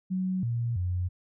sine tone with pitch steps, 186.2 / 118 / 90 Hz, F#3 / A#2 / F#2, +11 / +22 / -47 cents, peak -26 dBFS, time 0.1-1.09 s, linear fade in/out 20 ms, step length 330 ms, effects none

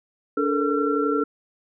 sine tone cluster, 288.2 / 433 / 464.7 / 1356 Hz, D4 / A4 / A#4 / E6, -33 / -28 / -5 / +49 cents, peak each -24 / -24 / -27 / -26 dBFS, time 0.37-1.24 s, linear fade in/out 5 ms, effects none

